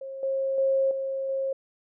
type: tone with level steps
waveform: sine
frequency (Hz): 538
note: C5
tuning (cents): +48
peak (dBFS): -34 / -24 / -20 / -27 / -25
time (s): 0.01-1.53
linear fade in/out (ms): 5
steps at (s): 0.23 / 0.58 / 0.91 / 1.29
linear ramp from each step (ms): 2
effects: none